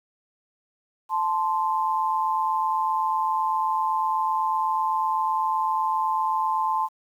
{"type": "tone pair together", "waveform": "sine", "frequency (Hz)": [875.1, 1043], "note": ["A5", "C6"], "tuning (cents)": [-10, -6], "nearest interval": "minor third", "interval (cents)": 304, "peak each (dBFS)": -24, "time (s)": [1.09, 6.89], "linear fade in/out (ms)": 50, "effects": ["9-bit"]}